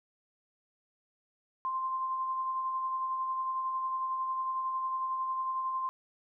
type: tone with tremolo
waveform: sine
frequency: 1046.5 Hz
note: C6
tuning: in tune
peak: -29 dBFS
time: 1.65-5.89 s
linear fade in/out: 0 ms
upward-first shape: sine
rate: 11 Hz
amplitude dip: 30%
effects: none